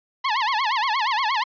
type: tone with vibrato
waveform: sawtooth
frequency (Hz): 964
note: B5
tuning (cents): -42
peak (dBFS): -16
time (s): 0.24-1.44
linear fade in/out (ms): 10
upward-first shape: sine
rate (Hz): 8.5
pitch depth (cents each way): 240
effects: resampled to 11025 Hz